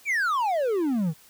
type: exponential sweep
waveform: triangle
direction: down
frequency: 2444 to 147 Hz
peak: -20 dBFS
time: 0.05-1.14 s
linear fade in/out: 50 ms
effects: white hiss -54 dBFS RMS until 1.29 s